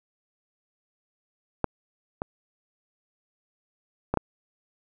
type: clicks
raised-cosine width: 1 ms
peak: -8 / -15 / -10 / -8 dBFS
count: 4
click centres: 1.643 / 2.219 / 4.14 / 4.173 s
effects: none